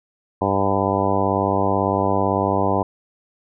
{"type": "harmonic tone with a mistuned harmonic", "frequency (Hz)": 98, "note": "G2", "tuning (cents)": 0, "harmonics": [1, 2, 3, 4, 5, 6, 7, 8, 9, 10], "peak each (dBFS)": [-26, -26, -26, -26, -26, -26, -26, -26, -26, -26], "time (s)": [0.41, 2.83], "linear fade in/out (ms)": 5, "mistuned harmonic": 10, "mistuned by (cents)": 30, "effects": []}